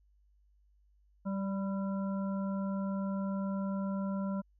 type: harmonic tone with a mistuned harmonic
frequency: 194.8 Hz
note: G3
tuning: 11 cents flat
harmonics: 1 / 3 / 5 / 7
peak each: -32 / -42 / -46 / -49 dBFS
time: 1.25-4.42 s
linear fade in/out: 20 ms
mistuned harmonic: 5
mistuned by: +33 cents
effects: added 50 Hz sine -64 dBFS peak until 4.59 s